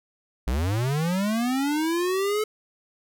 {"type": "linear sweep", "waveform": "square", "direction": "up", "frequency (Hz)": [54.4, 433.9], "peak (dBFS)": -23, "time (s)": [0.47, 2.44], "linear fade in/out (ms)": 5, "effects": []}